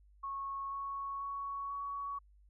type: tone with pitch steps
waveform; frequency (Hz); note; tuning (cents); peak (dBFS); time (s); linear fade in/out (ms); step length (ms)
sine; 1100 / 1107.7 / 1115.4 / 1123.1; C#6 / C#6 / C#6 / C#6; -14 / -2 / +10 / +22; -37; 0.23-2.19; 10; 490
effects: added 50 Hz sine -60 dBFS peak until 2.49 s